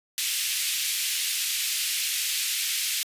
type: high-pass noise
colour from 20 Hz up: pink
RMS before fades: -27 dBFS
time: 0.18-3.03 s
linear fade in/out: 0 ms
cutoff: 2400 Hz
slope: 24 dB/octave
effects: resampled to 32000 Hz